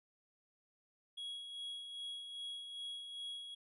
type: tone with tremolo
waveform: triangle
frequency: 3322 Hz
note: G#7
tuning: in tune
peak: -40 dBFS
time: 1.17-3.55 s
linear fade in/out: 10 ms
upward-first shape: sine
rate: 2.5 Hz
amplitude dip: 45%
effects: resampled to 32000 Hz